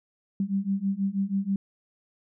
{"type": "beating tone pair", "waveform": "sine", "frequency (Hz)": [192.9, 199.1], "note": ["G3", "G3"], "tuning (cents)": [-28, 27], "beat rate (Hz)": 6.2, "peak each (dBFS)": [-28, -27], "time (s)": [0.4, 1.56], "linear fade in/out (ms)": 2, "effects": []}